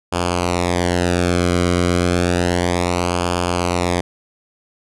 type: tone with flanger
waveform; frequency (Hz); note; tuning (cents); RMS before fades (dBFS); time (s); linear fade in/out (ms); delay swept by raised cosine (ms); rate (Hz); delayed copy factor
sawtooth; 88.2; F2; +18; -18; 0.12-4.01; 10; 0.51 to 1.14; 0.31; -0.8
effects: resampled to 24000 Hz